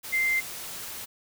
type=tone in noise; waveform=sine; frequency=2087 Hz; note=C7; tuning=5 cents flat; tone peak=-22 dBFS; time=0.12-0.41 s; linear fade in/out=20 ms; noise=white; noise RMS=-38 dBFS; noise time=0.03-1.06 s; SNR=+13 dB; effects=none